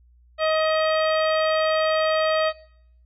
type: harmonic tone with a mistuned harmonic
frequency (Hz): 630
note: D#5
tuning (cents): +21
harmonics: 1 / 2 / 3 / 4 / 5 / 6 / 7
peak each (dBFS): -20 / -26 / -30 / -32 / -34 / -36 / -37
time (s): 0.38-2.53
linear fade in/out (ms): 50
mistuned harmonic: 7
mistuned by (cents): +52
effects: noise-tail reverb RT60 0.7 s tail -21 dB re dry + added 60 Hz sine -52 dBFS peak until 3.05 s